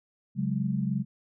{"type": "chord", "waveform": "sine", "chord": "C# suspended fourth", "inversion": "none", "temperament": "equal with one note detuned", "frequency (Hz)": [137.32, 185, 207.7], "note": ["C#3", "F#3", "G#3"], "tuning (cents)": [-16, 0, 0], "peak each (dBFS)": -30, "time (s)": [0.35, 1.05], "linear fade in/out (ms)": 50, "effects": []}